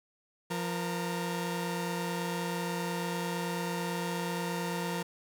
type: tone cluster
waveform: sawtooth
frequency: 173.8 / 471.9 / 915 Hz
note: F3 / A#4 / A#5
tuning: -8 / +21 / -32 cents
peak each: -30 / -34 / -35 dBFS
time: 0.5-5.03 s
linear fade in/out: 10 ms
effects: none